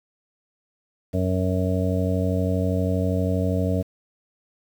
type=harmonic tone; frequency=92.5 Hz; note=F#2; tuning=in tune; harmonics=1 / 2 / 3 / 5 / 6 / 7; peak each=-23 / -26 / -28 / -30 / -31 / -31 dBFS; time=1.13-3.83 s; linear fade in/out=20 ms; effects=8-bit